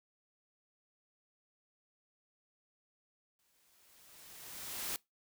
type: noise with exponential growth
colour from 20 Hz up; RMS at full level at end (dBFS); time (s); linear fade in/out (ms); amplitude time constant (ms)
white; -37; 3.39-4.96; 1; 340
effects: noise-tail reverb RT60 0.2 s tail -23 dB re dry